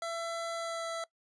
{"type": "tone with pitch glide", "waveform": "25% pulse", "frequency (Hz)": [670, 663.8], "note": ["E5", "E5"], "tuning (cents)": [28, 12], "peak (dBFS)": -31, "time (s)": [0.02, 1.04], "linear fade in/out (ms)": 2, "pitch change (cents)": -16, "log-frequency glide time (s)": [0.55, 0.86], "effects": ["noise-tail reverb RT60 0.1 s tail -20 dB re dry", "resampled to 22050 Hz"]}